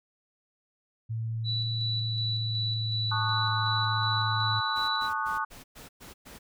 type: tone with pitch glide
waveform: sine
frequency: 112.9 to 109.24 Hz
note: A2 to A2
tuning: +45 to -12 cents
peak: -29 dBFS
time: 1.09-4.61 s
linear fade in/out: 20 ms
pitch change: -57 cents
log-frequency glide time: 1.58-3.11 s
type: tone with tremolo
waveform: sine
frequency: 3951 Hz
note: B7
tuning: in tune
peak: -29 dBFS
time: 1.44-5.1 s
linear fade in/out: 50 ms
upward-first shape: square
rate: 2.7 Hz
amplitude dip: 30%
type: chord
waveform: sine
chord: D# half-diminished seventh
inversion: second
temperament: equal with one note detuned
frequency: 880 / 1108.7 / 1227.4 / 1480 Hz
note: A5 / C#6 / D#6 / F#6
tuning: 0 / 0 / -24 / 0 cents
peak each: -33 dBFS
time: 3.11-5.45 s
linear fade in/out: 10 ms
type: noise bursts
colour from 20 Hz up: pink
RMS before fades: -47 dBFS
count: 7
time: 4.75-6.39 s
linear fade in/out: 20 ms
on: 140 ms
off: 110 ms
effects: none